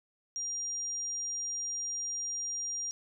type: tone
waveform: sine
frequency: 5700 Hz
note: F8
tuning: 34 cents sharp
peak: -33 dBFS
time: 0.36-2.91 s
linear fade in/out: 0 ms
effects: none